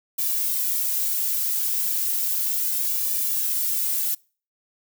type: noise with flanger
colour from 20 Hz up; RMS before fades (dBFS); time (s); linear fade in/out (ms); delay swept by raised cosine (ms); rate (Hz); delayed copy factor
violet; -24; 0.18-4.15; 10; 1.7 to 3.1; 0.34; +0.9
effects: noise-tail reverb RT60 0.4 s tail -26 dB re dry